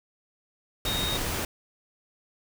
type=tone in noise; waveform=sine; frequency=3729 Hz; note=A#7; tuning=in tune; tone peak=-29 dBFS; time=0.86-1.17 s; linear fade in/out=2 ms; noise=pink; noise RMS=-30 dBFS; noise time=0.85-1.45 s; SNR=-2 dB; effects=none